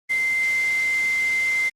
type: tone in noise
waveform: sine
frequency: 2081 Hz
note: C7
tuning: 10 cents flat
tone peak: -19 dBFS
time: 0.09-1.7 s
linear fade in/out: 20 ms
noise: white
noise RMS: -34 dBFS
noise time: 0.09-1.7 s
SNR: +12 dB
effects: low-pass 8000 Hz 12 dB/octave + Opus 32 kbps